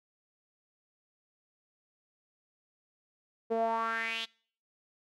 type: tone with band-pass filter sweep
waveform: sawtooth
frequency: 226.4 Hz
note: A3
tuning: 50 cents sharp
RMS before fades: -32 dBFS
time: 3.5-4.26 s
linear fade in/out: 20 ms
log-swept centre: 490 to 3600 Hz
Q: 5
effects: noise-tail reverb RT60 0.5 s tail -25 dB re dry